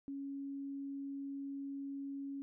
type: tone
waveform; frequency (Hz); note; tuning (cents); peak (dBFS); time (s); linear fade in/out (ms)
sine; 277.2; C#4; 0; -40; 0.08-2.42; 0
effects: none